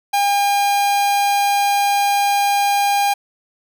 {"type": "tone", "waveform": "45% pulse", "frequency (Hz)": 807, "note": "G#5", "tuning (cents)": -50, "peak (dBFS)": -14, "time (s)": [0.13, 3.14], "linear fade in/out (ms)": 10, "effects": []}